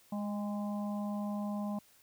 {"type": "harmonic tone with a mistuned harmonic", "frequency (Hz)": 206.6, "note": "G#3", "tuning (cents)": -9, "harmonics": [1, 3, 4, 5], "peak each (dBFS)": [-34, -44, -46, -48], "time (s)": [0.12, 1.79], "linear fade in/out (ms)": 5, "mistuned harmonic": 4, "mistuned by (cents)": -28, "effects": ["white hiss -64 dBFS RMS until 2.02 s"]}